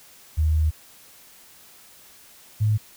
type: tone pair in turn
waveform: sine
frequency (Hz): 77.78 / 107.13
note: D#2 / A2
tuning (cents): 0 / -46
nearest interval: tritone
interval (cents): 554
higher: second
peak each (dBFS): -17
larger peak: neither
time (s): 0.37-0.71 / 2.6-2.78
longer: first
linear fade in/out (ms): 20
effects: white hiss -50 dBFS RMS until 2.96 s